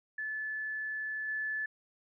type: tone with level steps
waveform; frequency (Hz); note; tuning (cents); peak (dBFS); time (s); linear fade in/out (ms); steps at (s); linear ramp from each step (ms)
sine; 1734; A6; -26; -34 / -32; 0.18-1.66; 5; 1.28; 2
effects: none